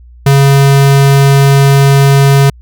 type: tone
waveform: square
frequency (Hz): 138.59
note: C#3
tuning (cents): 0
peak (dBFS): -4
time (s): 0.26-2.5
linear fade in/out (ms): 5
effects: added 60 Hz sine -33 dBFS peak until 2.61 s